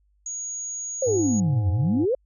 sine tone, 6690 Hz, G#8, 12 cents sharp, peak -29 dBFS, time 0.26-1.4 s, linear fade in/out 2 ms
sine exponential two-way sweep, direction down then up, 554.4 to 84.9 to 554.4 Hz, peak -19 dBFS, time 1.02-2.15 s, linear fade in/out 5 ms, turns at 1.7 s
harmonic tone, 103.83 Hz, G#2, in tune, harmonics 1 / 3 / 5 / 7 / 8, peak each -28 / -38 / -42 / -45 / -46 dBFS, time 1.06-2.06 s, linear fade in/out 20 ms
effects added 50 Hz sine -61 dBFS peak until 2.25 s

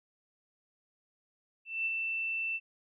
sine tone with ADSR envelope, 2670 Hz, E7, 22 cents sharp, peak -28 dBFS, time 1.65-2.6 s, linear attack 210 ms, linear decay 27 ms, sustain -3 dB, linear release 45 ms, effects none

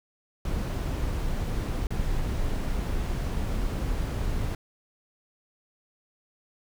brown noise with dropouts, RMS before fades -28 dBFS, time 0.45-4.55 s, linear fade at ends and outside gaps 2 ms, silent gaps 1.87-1.905 s, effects none

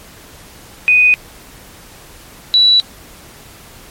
sine tone pair in turn, 2489 / 3937 Hz, D#7 / B7, 0 / -6 cents, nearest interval minor sixth, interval 794 cents, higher second, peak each -6 dBFS, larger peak neither, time 0.88-1.14 / 2.54-2.8 s, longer neither, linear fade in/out 0 ms, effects pink hiss -39 dBFS RMS until 3.9 s + MP3 64 kbps

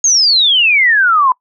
sine exponential sweep, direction down, 6645 to 995 Hz, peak -7 dBFS, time 0.04-1.32 s, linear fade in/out 2 ms, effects noise-tail reverb RT60 0.1 s tail -25 dB re dry

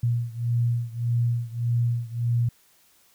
sine beating tone pair, 118.1 / 119.8 Hz, A#2 / A#2, +23 / +48 cents, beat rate 1.7 Hz, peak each -24 / -26 dBFS, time 0.03-2.49 s, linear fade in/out 5 ms, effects white hiss -60 dBFS RMS until 3.14 s

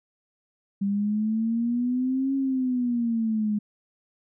sine exponential two-way sweep, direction up then down, 196.9 to 273.1 to 207.2 Hz, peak -22 dBFS, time 0.81-3.59 s, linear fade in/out 10 ms, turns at 2.35 s, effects none

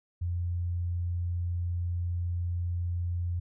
sine tone, 87.31 Hz, F2, in tune, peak -28 dBFS, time 0.21-3.4 s, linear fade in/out 10 ms, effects none

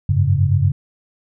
sine chord, F# suspended second, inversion none, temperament equal with one note detuned, 92.5 / 101.34 / 138.59 Hz, F#2 / G#2 / C#3, 0 / -42 / 0 cents, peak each -17 dBFS, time 0.09-0.72 s, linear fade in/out 5 ms, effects none

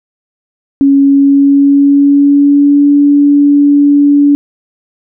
sine tone with pitch glide, 277.2 to 287 Hz, C#4 to D4, 0 to -40 cents, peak -3 dBFS, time 0.81-4.35 s, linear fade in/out 0 ms, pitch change +60 cents, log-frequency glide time 0.98-2.89 s, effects none

